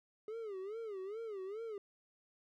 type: tone with vibrato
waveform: triangle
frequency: 415.3 Hz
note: G#4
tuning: in tune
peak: -39 dBFS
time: 0.28-1.78 s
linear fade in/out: 2 ms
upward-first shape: sine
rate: 2.4 Hz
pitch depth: 180 cents each way
effects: none